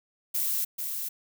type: noise with echo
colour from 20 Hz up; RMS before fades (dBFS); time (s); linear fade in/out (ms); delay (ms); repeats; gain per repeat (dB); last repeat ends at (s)
violet; -28; 0.34-0.65; 10; 440; 1; -5; 1.09
effects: none